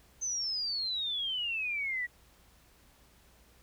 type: exponential sweep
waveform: sine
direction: down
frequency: 6272 to 1914 Hz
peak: -31 dBFS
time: 0.21-2.07 s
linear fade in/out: 20 ms
effects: added 60 Hz sine -64 dBFS peak until 3.62 s + pink hiss -63 dBFS RMS until 3.62 s